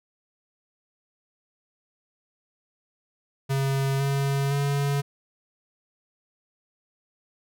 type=tone with pitch steps; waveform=square; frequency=136.3 / 138.76 / 141.27 Hz; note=C#3 / C#3 / C#3; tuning=-29 / +2 / +33 cents; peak=-23 dBFS; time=3.49-5.02 s; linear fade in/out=20 ms; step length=510 ms; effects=none